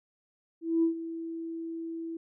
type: tone with ADSR envelope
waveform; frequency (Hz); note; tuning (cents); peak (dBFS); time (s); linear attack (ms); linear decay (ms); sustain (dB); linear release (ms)
sine; 329.6; E4; 0; -20; 0.61-2.17; 220; 110; -14; 4
effects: tanh soft clip ceiling -16 dBFS